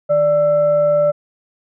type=tone with frequency modulation; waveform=sine; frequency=587.3 Hz; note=D5; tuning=in tune; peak=-11 dBFS; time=0.09-1.12 s; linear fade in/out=20 ms; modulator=744 Hz; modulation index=0.29; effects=none